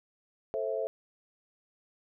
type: chord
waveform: sine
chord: A minor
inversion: none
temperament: equal with one note detuned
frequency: 440 / 530.9 / 659.3 Hz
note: A4 / C5 / E5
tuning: 0 / +25 / 0 cents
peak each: -34 dBFS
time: 0.54-0.87 s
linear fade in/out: 0 ms
effects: none